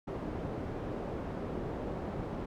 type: low-pass noise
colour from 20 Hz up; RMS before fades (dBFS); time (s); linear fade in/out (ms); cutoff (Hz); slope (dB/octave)
white; -38; 0.07-2.46; 10; 470; 12
effects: none